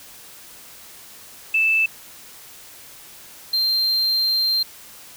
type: tone pair in turn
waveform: sine / triangle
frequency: 2637 / 4165 Hz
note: E7 / C8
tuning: 0 / -9 cents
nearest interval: minor sixth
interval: 791 cents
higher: second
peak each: -15 / -16 dBFS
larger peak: first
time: 1.54-1.86 / 3.53-4.63 s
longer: second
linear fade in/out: 5 ms
effects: white hiss -43 dBFS RMS until 5.16 s